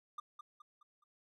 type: tone with echo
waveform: triangle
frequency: 1200 Hz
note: D6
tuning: 37 cents sharp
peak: -38 dBFS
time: 0.18-0.2 s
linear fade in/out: 5 ms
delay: 210 ms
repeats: 4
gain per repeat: -7 dB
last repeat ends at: 1.04 s
effects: none